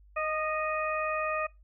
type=harmonic tone with a mistuned harmonic; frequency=622.3 Hz; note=D#5; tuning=in tune; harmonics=1 / 2 / 3 / 4; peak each=-32 / -32 / -39 / -36 dBFS; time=0.16-1.47 s; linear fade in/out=10 ms; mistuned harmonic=2; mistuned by=-18 cents; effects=noise-tail reverb RT60 0.2 s tail -21 dB re dry + added 50 Hz sine -54 dBFS peak until 1.63 s